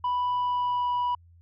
sine tone with pitch glide, 987.8 to 979.8 Hz, B5 to B5, 0 to -14 cents, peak -21 dBFS, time 0.04-1.15 s, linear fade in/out 5 ms, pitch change -14 cents, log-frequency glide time 0.33-0.94 s, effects tanh soft clip ceiling -23 dBFS + added 85 Hz sine -52 dBFS peak until 1.41 s

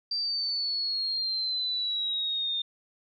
sine exponential sweep, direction down, 4699 to 3628 Hz, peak -27 dBFS, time 0.11-2.62 s, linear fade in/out 5 ms, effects none

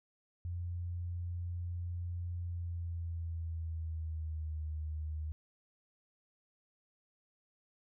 sine tone with pitch glide, 87.31 to 77.34 Hz, F2 to D#2, 0 to -10 cents, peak -36 dBFS, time 0.45-5.32 s, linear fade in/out 0 ms, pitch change -210 cents, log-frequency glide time 2.4-4.64 s, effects none

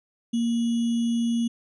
sine tone with sample-and-hold, 233.1 Hz, A#3, in tune, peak -21 dBFS, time 0.33-1.48 s, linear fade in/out 10 ms, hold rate 3150 Hz, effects resampled to 24000 Hz

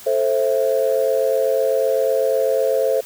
sine chord, A minor, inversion none, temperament just, 440 / 528 / 660 Hz, A4 / C5 / E5, 0 / +16 / +2 cents, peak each -20 / -17 / -22 dBFS, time 0.06-3.01 s, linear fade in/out 10 ms, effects tanh soft clip ceiling -7 dBFS + white hiss -40 dBFS RMS until 3.05 s

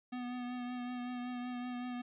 square tone with vibrato, 246.9 Hz, B3, in tune, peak -39 dBFS, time 0.12-2.02 s, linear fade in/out 10 ms, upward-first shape triangle, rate 5.3 Hz, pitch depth 25 cents each way, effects resampled to 8000 Hz + 13-bit

